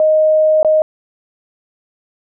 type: tone with dropouts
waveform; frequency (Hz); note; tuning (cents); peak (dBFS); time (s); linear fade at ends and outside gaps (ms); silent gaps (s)
sine; 622.3; D#5; 0; -8; 0-0.82; 1; 0.63-0.647
effects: none